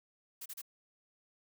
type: noise bursts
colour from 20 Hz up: blue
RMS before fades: -44 dBFS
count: 3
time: 0.41-0.618 s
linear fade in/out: 10 ms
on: 48 ms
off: 32 ms
effects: none